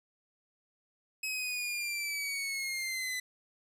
sawtooth linear sweep, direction down, 2560 to 2000 Hz, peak -30 dBFS, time 1.23-3.2 s, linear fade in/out 5 ms, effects resampled to 32000 Hz + 10-bit

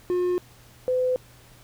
triangle / sine tone pair in turn, 358.5 / 507.1 Hz, F4 / B4, +45 / +46 cents, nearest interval tritone, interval 601 cents, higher second, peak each -19 / -20 dBFS, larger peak first, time 0.1-0.38 / 0.88-1.16 s, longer neither, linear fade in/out 0 ms, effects added 120 Hz sine -54 dBFS peak until 1.63 s + pink hiss -53 dBFS RMS until 1.63 s

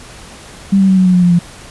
sine tone with pitch steps, 196 / 192.52 / 189.1 / 185.75 / 182.45 / 179.21 / 176.03 / 172.91 Hz, G3 / G3 / F#3 / F#3 / F#3 / F3 / F3 / F3, 0 / -31 / +38 / +7 / -24 / +45 / +14 / -17 cents, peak -6 dBFS, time 0.72-1.392 s, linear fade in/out 10 ms, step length 84 ms, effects pink hiss -35 dBFS RMS until 1.7 s + resampled to 24000 Hz

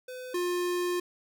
square tone pair in turn, 506 / 354.9 Hz, B4 / F4, +42 / +28 cents, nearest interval tritone, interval 614 cents, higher first, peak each -39 / -28 dBFS, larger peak second, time 0.08-0.34 / 0.34-1 s, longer second, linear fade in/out 5 ms, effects none

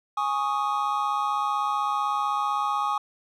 triangle chord, Ab suspended fourth, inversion none, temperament equal, 830.6 / 1108.7 / 1244.5 Hz, Ab5 / Db6 / Eb6, 0 / 0 / 0 cents, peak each -26 dBFS, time 0.17-2.98 s, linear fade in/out 5 ms, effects none

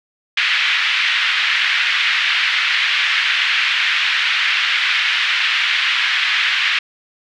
pink band-pass noise, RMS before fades -17 dBFS, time 0.37-6.79 s, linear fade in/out 5 ms, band 1700 to 3400 Hz, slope 24 dB/octave, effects none

